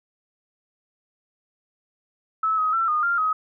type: tone with pitch steps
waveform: sine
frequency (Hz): 1301 / 1263 / 1343 / 1226 / 1392 / 1265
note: E6 / D#6 / E6 / D#6 / F6 / D#6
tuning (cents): -23 / +26 / +32 / -26 / -6 / +28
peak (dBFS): -19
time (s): 2.43-3.33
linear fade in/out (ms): 5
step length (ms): 150
effects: none